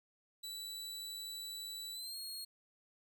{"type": "tone with pitch glide", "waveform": "sawtooth", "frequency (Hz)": [3951, 4284], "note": ["B7", "C8"], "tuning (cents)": [0, 40], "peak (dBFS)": -40, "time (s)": [0.43, 2.45], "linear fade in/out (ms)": 10, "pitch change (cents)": 140, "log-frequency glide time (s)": [1.93, 2.18], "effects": []}